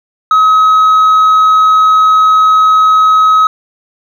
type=tone with hard clipping; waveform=triangle; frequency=1275 Hz; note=D#6; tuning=42 cents sharp; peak=-3 dBFS; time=0.31-3.47 s; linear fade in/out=2 ms; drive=1 dB; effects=none